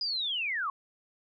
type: linear sweep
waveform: sine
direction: down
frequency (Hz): 4978 to 1046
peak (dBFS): -29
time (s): 0.01-0.7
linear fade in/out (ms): 2
effects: none